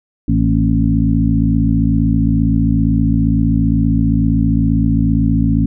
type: harmonic tone with a mistuned harmonic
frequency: 55.2 Hz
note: A1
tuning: 6 cents sharp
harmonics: 1 / 2 / 3 / 4 / 5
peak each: -17 / -17 / -17 / -17 / -17 dBFS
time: 0.28-5.66 s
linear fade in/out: 5 ms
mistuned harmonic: 4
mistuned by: +54 cents
effects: none